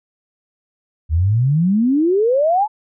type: exponential sweep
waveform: sine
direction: up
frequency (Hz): 74.4 to 882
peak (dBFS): -12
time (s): 1.09-2.68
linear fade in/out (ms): 50
effects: none